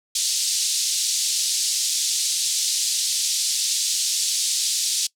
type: band-pass noise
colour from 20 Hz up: pink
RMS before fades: -23 dBFS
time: 0.15-5.07 s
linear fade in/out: 5 ms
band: 4000 to 9200 Hz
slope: 24 dB/octave
effects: noise-tail reverb RT60 0.1 s tail -22 dB re dry